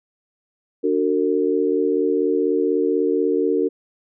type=chord; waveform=sine; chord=D augmented; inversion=none; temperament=equal with one note detuned; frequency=293.7 / 370 / 454.2 Hz; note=D4 / F#4 / A#4; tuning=0 / 0 / -45 cents; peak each=-22 / -21 / -20 dBFS; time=0.83-3.69 s; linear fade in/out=20 ms; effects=none